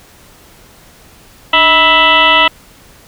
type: tone with frequency modulation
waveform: sine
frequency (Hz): 1985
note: B6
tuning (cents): +8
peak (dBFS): -5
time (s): 1.53-2.48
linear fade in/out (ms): 5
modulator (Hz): 337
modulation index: 3.8
effects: pink hiss -42 dBFS RMS until 3.07 s